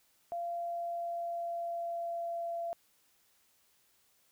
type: tone with pitch glide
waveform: sine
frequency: 688 to 680.1 Hz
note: F5 to F5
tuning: -26 to -46 cents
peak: -34 dBFS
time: 0.32-2.73 s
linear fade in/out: 0 ms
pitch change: -20 cents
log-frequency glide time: 0.57-2.57 s
effects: white hiss -70 dBFS RMS until 4.31 s